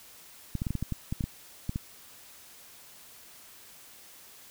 clicks, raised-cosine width 5 ms, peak -18 dBFS, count 12, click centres 0.553 / 0.619 / 0.668 / 0.706 / 0.753 / 0.826 / 0.923 / 1.125 / 1.208 / 1.24 / 1.694 / 1.759 s, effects white hiss -52 dBFS RMS until 4.5 s

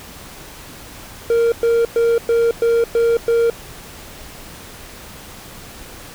triangle tone bursts, 464.9 Hz, A#4, 5 cents flat, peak -10 dBFS, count 7, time 1.3-3.5 s, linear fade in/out 2 ms, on 220 ms, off 110 ms, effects pink hiss -37 dBFS RMS until 6.14 s

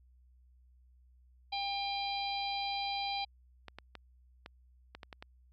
harmonic tone, 799 Hz, G5, 33 cents sharp, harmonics 1 / 3 / 4 / 5 / 6, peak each -36 / -42 / -43 / -40 / -45 dBFS, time 1.52-3.25 s, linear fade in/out 10 ms
clicks, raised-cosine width 0.3 ms, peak -29 dBFS, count 8, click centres 3.683 / 3.786 / 3.953 / 4.461 / 4.95 / 5.032 / 5.128 / 5.225 s
effects added 62 Hz sine -60 dBFS peak until 5.52 s

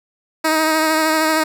10% pulse tone with vibrato, 315 Hz, D#4, 21 cents sharp, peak -6 dBFS, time 0.44-1.44 s, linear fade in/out 10 ms, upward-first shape sine, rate 13 Hz, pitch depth 23 cents each way, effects none

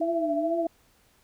sine tone with vibrato, 316.5 Hz, D#4, 30 cents sharp, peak -28 dBFS, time 0-0.67 s, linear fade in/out 5 ms, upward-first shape triangle, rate 2.2 Hz, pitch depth 150 cents each way
sine tone with tremolo, 669 Hz, E5, 25 cents sharp, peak -23 dBFS, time 0.01-0.67 s, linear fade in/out 5 ms, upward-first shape sine, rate 14 Hz, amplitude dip 50%
effects pink hiss -63 dBFS RMS until 1.23 s

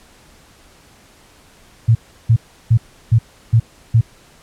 sine tone bursts, 113.9 Hz, A#2, 40 cents flat, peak -7 dBFS, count 6, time 1.88-4.012 s, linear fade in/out 10 ms, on 72 ms, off 340 ms, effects pink hiss -48 dBFS RMS until 4.42 s + low-pass 11000 Hz 12 dB/octave

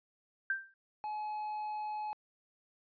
sine tone with exponential decay, 1571 Hz, G6, 3 cents sharp, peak -27 dBFS, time 0.5-0.74 s, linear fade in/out 2 ms, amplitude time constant 51 ms
triangle tone, 849 Hz, G#5, 38 cents sharp, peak -34 dBFS, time 1.04-2.13 s, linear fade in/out 0 ms
effects resampled to 11025 Hz

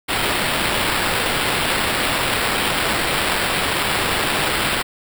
violet noise with sample-and-hold, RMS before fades -20 dBFS, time 0.08-4.83 s, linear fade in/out 20 ms, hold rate 6300 Hz, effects none

